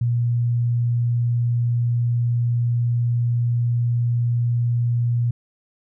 sine tone, 119.4 Hz, A#2, 42 cents sharp, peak -17 dBFS, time 0.01-5.31 s, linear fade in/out 5 ms, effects none

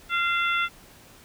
harmonic tone with a mistuned harmonic, 691 Hz, F5, 19 cents flat, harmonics 2 / 3 / 4 / 5, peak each -24 / -28 / -30 / -32 dBFS, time 0.09-0.69 s, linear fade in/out 50 ms, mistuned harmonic 4, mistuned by -37 cents, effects pink hiss -51 dBFS RMS until 1.24 s

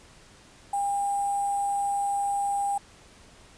sine tone with sample-and-hold, 804 Hz, G5, 44 cents sharp, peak -24 dBFS, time 0.73-2.78 s, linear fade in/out 5 ms, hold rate 8820 Hz, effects pink hiss -53 dBFS RMS until 3.57 s + resampled to 22050 Hz

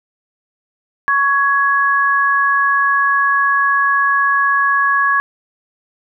sine tone pair together, 1116 / 1672.1 Hz, C#6 / G#6, +11 / +11 cents, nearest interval perfect fifth, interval 700 cents, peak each -14 dBFS, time 1.08-5.2 s, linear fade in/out 0 ms, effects none

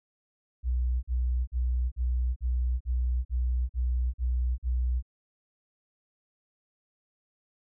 sine tone bursts, 61.74 Hz, B1, in tune, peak -24 dBFS, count 10, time 0.63-5.026 s, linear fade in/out 50 ms, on 400 ms, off 44 ms, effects none

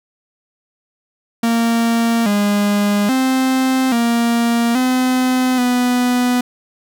45% pulse tone with pitch steps, 231.2 / 204.8 / 261.1 / 234.1 / 255.2 / 247.3 Hz, A#3 / G#3 / C4 / A#3 / C4 / B3, -14 / -24 / -3 / +8 / -43 / +3 cents, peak -13 dBFS, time 1.43-6.41 s, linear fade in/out 5 ms, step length 830 ms, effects none

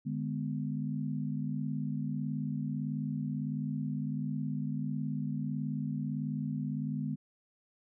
sine chord, G# diminished, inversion second, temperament just, 149.51 / 207.7 / 249.2 Hz, D3 / G#3 / B3, +31 / 0 / +16 cents, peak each -35 / -37 / -37 dBFS, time 0.05-7.16 s, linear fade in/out 20 ms, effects none

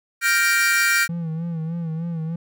45% pulse chord, G minor seventh, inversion third, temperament equal, 1396.9 / 1568 / 1864.7 / 2349 Hz, F6 / G6 / Bb6 / D7, 0 / 0 / 0 / 0 cents, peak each -22 dBFS, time 0.21-1.08 s, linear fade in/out 50 ms
triangle tone with vibrato, 164.81 Hz, E3, in tune, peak -22 dBFS, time 1.09-2.36 s, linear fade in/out 5 ms, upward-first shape sine, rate 3.3 Hz, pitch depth 67 cents each way
effects none

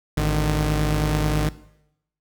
sawtooth tone pair together, 53.56 / 151.5 Hz, A1 / D#3, -46 / -46 cents, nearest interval octave + tritone, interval 1800 cents, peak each -18 dBFS, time 0.17-1.49 s, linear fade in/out 5 ms, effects noise-tail reverb RT60 0.8 s tail -18 dB re dry

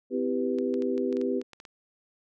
sine chord, C major seventh, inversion none, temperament equal with one note detuned, 255.7 / 329.6 / 392 / 493.9 Hz, C4 / E4 / G4 / B4, -40 / 0 / 0 / 0 cents, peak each -29 / -35 / -29 / -32 dBFS, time 0.1-1.43 s, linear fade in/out 50 ms
clicks, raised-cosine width 0.2 ms, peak -28 dBFS, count 11, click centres 0.586 / 0.741 / 0.822 / 0.979 / 1.127 / 1.169 / 1.214 / 1.415 / 1.533 / 1.601 / 1.652 s
effects none

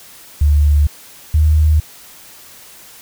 sine tone pair in turn, 73.42 / 76.98 Hz, D2 / D#2, 0 / -18 cents, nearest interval minor second, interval 82 cents, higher second, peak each -8 dBFS, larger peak neither, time 0.41-0.87 / 1.34-1.8 s, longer neither, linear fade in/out 5 ms, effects white hiss -40 dBFS RMS until 3.01 s

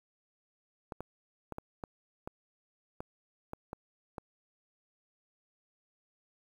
clicks, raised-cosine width 1 ms, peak -25 dBFS, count 10, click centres 0.922 / 1.006 / 1.523 / 1.584 / 1.838 / 2.275 / 3.005 / 3.534 / 3.731 / 4.182 s, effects 9-bit

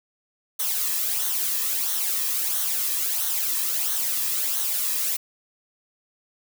blue noise with flanger, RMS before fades -25 dBFS, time 0.59-5.17 s, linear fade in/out 10 ms, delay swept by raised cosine 0.4 to 1.4 ms, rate 1.5 Hz, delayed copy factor -0.6, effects none

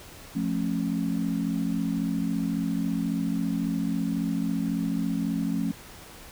sine chord, F augmented, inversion none, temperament just, 174.61 / 218.3 / 272.8 Hz, F3 / A3 / C#4, 0 / -13 / -28 cents, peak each -29 dBFS, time 0.35-5.72 s, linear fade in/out 10 ms, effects pink hiss -46 dBFS RMS until 6.31 s

